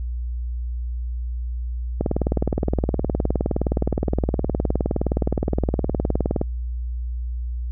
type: click train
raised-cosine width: 2 ms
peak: -7 dBFS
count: 86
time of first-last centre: 2.01-6.414 s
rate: 19.3 Hz
effects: added 60 Hz sine -24 dBFS peak until 7.71 s